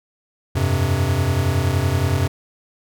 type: chord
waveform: square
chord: F suspended second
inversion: none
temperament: equal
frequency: 87.31 / 98 / 130.81 Hz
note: F2 / G2 / C3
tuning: 0 / 0 / 0 cents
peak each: -22 dBFS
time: 0.55-2.28 s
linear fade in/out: 10 ms
effects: none